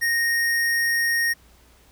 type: tone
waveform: square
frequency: 1859 Hz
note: A#6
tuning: 5 cents flat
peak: -20 dBFS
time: 0.01-1.34 s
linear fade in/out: 20 ms
effects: added 60 Hz sine -55 dBFS peak until 1.91 s + pink hiss -56 dBFS RMS until 1.91 s